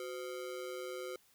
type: ring-modulated tone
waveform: square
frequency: 440 Hz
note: A4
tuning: in tune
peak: -38 dBFS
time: 0-1.16 s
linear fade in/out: 0 ms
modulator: 70.3 Hz
effects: white hiss -68 dBFS RMS until 1.34 s